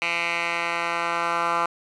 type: tone with band-pass filter sweep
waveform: 10% pulse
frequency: 170 Hz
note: F3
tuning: 46 cents flat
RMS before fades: -25 dBFS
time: 0.02-1.66 s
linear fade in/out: 0 ms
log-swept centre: 2300 to 1300 Hz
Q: 3.1
effects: resampled to 22050 Hz + 7-bit